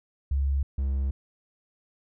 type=tone pair in turn; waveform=sine / triangle; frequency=69 / 67.74 Hz; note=C#2 / C#2; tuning=-7 / -39 cents; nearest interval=unison; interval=32 cents; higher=first; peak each=-22 dBFS; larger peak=neither; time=0.31-0.63 / 0.78-1.11 s; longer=second; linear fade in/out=5 ms; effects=none